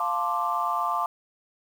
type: chord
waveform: sine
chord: D minor seventh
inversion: first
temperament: equal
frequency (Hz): 698.5 / 880 / 1046.5 / 1174.7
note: F5 / A5 / C6 / D6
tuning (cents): 0 / 0 / 0 / 0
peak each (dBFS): -30 / -30 / -29 / -27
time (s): 0-1.06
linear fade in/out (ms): 2
effects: tanh soft clip ceiling -13 dBFS + 8-bit